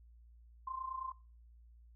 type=tone with amplitude modulation; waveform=sine; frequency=1046.5 Hz; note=C6; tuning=in tune; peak=-36 dBFS; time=0.67-1.12 s; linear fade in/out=5 ms; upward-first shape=sine; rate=29.3 Hz; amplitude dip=75%; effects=noise-tail reverb RT60 0.4 s tail -21 dB re dry + added 58 Hz sine -57 dBFS peak until 1.95 s